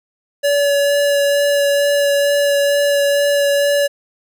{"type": "tone with vibrato", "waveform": "square", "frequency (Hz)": 570, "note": "C#5", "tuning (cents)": 48, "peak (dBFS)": -13, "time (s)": [0.43, 3.88], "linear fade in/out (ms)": 20, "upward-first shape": "sine", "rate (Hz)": 2.2, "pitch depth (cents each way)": 10, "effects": []}